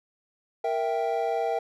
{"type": "chord", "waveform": "triangle", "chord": "E diminished", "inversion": "second", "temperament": "equal", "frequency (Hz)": [466.2, 659.3, 784], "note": ["Bb4", "E5", "G5"], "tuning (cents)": [0, 0, 0], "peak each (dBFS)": -27, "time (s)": [0.64, 1.59], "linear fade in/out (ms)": 5, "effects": []}